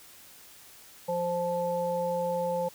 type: harmonic tone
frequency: 174.5 Hz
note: F3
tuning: 1 cent flat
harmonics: 1 / 3 / 5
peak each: -37 / -28 / -33 dBFS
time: 1.08-2.69 s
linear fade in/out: 10 ms
effects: white hiss -52 dBFS RMS until 2.74 s